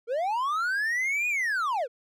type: linear two-way sweep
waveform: triangle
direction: up then down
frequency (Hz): 440 to 2489 to 440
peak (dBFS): -23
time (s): 0.07-1.88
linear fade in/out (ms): 50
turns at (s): 1.28
effects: none